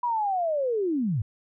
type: linear sweep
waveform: sine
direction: down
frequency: 987.8 to 93 Hz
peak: -23 dBFS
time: 0.03-1.22 s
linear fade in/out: 5 ms
effects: none